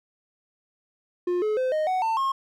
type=tone with pitch steps; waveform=triangle; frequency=355.4 / 427.6 / 514.4 / 618.8 / 744.4 / 895.6 / 1077.4 Hz; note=F4 / A4 / C5 / D#5 / F#5 / A5 / C#6; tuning=+30 / -49 / -30 / -10 / +10 / +30 / -50 cents; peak=-20 dBFS; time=1.27-2.32 s; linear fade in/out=5 ms; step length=150 ms; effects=none